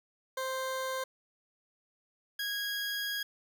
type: tone pair in turn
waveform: 20% pulse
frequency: 523.3 / 1646.1 Hz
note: C5 / G#6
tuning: 0 / -16 cents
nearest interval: octave + minor sixth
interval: 1984 cents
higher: second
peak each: -28 dBFS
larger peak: neither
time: 0.37-1.04 / 2.39-3.23 s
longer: second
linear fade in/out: 5 ms
effects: none